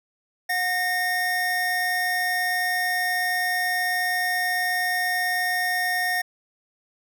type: tone pair together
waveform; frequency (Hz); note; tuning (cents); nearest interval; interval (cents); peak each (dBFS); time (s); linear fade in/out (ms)
square; 725 / 1840.7; F#5 / A#6; -35 / -22; octave + major third; 1613; -28 / -24; 0.49-6.22; 10
effects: none